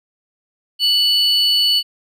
triangle tone pair together, 2963 / 4442 Hz, F#7 / C#8, +2 / +3 cents, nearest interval perfect fifth, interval 701 cents, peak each -14 dBFS, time 0.79-1.83 s, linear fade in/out 50 ms, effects none

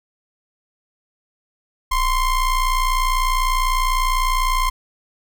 square ring-modulated tone, 532 Hz, C5, 29 cents sharp, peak -14 dBFS, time 1.91-4.7 s, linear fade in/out 10 ms, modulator 502 Hz, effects none

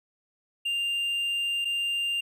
triangle tone pair in turn, 2794 / 2794 Hz, F7 / F7, 0 / 0 cents, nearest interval unison, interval 0 cents, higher neither, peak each -24 dBFS, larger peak neither, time 0.65-1.65 / 1.65-2.21 s, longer first, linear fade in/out 10 ms, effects none

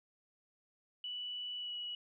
sine tone with pitch glide, 2960 to 2928 Hz, F#7 to F#7, 0 to -19 cents, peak -39 dBFS, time 1.04-1.95 s, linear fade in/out 2 ms, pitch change -19 cents, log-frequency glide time 1.57-1.73 s, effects none

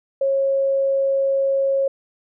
sine tone, 545 Hz, C#5, 29 cents flat, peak -16 dBFS, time 0.21-1.88 s, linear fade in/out 5 ms, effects none

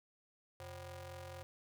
sawtooth ring-modulated tone, 222.1 Hz, A3, 16 cents sharp, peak -40 dBFS, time 0.6-1.43 s, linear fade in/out 0 ms, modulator 311 Hz, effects none

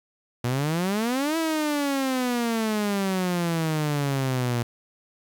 sawtooth exponential two-way sweep, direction up then down, 117.5 to 329.6 to 117.5 Hz, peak -19 dBFS, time 0.44-4.63 s, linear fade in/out 5 ms, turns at 1.37 s, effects 9-bit

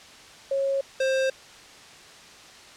sine / square tone pair in turn, 547 / 529 Hz, C#5 / C5, -23 / +19 cents, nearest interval minor second, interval 58 cents, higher first, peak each -22 dBFS, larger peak neither, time 0.51-0.81 / 1-1.3 s, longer neither, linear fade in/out 5 ms, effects white hiss -47 dBFS RMS until 2.76 s + low-pass 6000 Hz 12 dB/octave

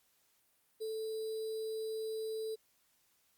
sine tone with sample-and-hold, 440 Hz, A4, in tune, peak -36 dBFS, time 0.8-2.56 s, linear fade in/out 20 ms, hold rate 4410 Hz, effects white hiss -73 dBFS RMS until 3.37 s + Opus 48 kbps

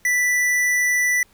sine tone with tanh clipping, 1975.5 Hz, B6, in tune, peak -18 dBFS, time 0.05-1.23 s, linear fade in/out 2 ms, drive 18 dB, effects pink hiss -57 dBFS RMS until 1.33 s

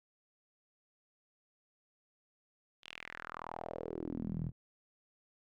sawtooth tone with band-pass filter sweep, 41 Hz, E1, 9 cents flat, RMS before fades -42 dBFS, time 2.82-4.52 s, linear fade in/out 50 ms, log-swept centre 3300 to 130 Hz, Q 3.7, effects none

